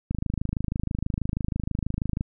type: click train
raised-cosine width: 5 ms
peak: -14 dBFS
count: 56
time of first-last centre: 0.11-2.209 s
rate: 26.2 Hz
effects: none